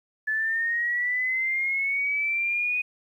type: linear sweep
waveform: sine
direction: up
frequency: 1728 to 2489 Hz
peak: -23 dBFS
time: 0.27-2.82 s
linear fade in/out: 10 ms
effects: 10-bit